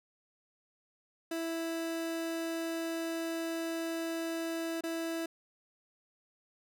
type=tone with dropouts; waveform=30% pulse; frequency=329.6 Hz; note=E4; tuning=in tune; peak=-31 dBFS; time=1.31-5.26 s; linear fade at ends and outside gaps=5 ms; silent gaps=4.809-4.836 s; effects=none